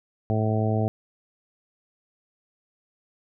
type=harmonic tone; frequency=109 Hz; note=A2; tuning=16 cents flat; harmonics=1 / 2 / 3 / 4 / 5 / 6 / 7; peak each=-23 / -28 / -33 / -31 / -35 / -31 / -33 dBFS; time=0.3-0.88 s; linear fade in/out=0 ms; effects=none